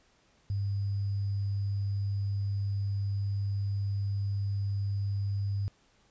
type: tone with sample-and-hold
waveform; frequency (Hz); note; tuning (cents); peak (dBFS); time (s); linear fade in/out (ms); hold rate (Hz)
sine; 99.7; G2; +30; -28; 0.5-5.68; 0; 4900
effects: pink hiss -66 dBFS RMS until 6.1 s + resampled to 16000 Hz